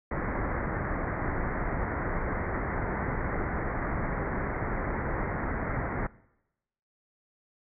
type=low-pass noise; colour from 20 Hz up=pink; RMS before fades=-31 dBFS; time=0.11-6.07 s; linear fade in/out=5 ms; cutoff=2100 Hz; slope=96 dB/octave; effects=noise-tail reverb RT60 0.9 s tail -22 dB re dry